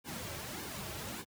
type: noise with flanger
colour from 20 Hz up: pink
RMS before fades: -42 dBFS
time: 0.04-1.25 s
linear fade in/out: 50 ms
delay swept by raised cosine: 1.5 to 4.2 ms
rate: 1.7 Hz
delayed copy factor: -0.65
effects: high-pass 60 Hz 12 dB/octave